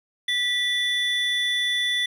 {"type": "tone pair together", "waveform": "triangle", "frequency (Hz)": [1960, 3477], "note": ["B6", "A7"], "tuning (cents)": [-14, -21], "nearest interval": "minor seventh", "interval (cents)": 993, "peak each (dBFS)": [-23, -22], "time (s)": [0.28, 2.06], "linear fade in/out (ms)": 5, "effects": []}